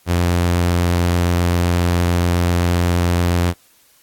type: tone with vibrato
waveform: sawtooth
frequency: 87.31 Hz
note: F2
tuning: in tune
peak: -10 dBFS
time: 0.06-3.54 s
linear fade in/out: 50 ms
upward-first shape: sine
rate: 8.3 Hz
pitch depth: 8 cents each way
effects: white hiss -54 dBFS RMS until 4.02 s + AAC 64 kbps